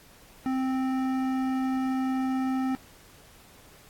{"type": "tone with hard clipping", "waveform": "triangle", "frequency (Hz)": 261.6, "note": "C4", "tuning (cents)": 0, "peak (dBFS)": -27, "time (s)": [0.46, 2.75], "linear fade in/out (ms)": 0, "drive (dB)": 17, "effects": ["pink hiss -54 dBFS RMS until 3.89 s", "AAC 64 kbps"]}